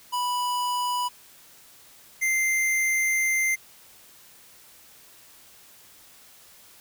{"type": "tone pair in turn", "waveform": "square", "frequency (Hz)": [985, 2087], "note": ["B5", "C7"], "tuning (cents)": [-5, -5], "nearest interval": "octave + minor second", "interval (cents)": 1300, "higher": "second", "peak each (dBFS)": [-25, -22], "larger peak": "second", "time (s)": [[0.12, 1.09], [2.21, 3.56]], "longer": "second", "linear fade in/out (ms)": 20, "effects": ["white hiss -52 dBFS RMS until 6.8 s"]}